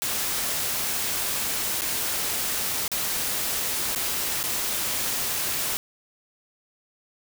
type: noise with dropouts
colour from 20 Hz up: white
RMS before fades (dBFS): -27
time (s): 0.02-5.77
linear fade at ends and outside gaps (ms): 0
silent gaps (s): 1.81-1.819 / 2.879-2.917 / 3.949-3.959 / 4.43-4.438
effects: none